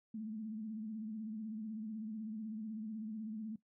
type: tone with vibrato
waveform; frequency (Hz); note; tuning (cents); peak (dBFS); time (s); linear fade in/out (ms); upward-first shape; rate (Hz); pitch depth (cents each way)
sine; 217.8; A3; -17; -40; 0.14-3.56; 5; sine; 16; 64
effects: noise-tail reverb RT60 0.1 s tail -17 dB re dry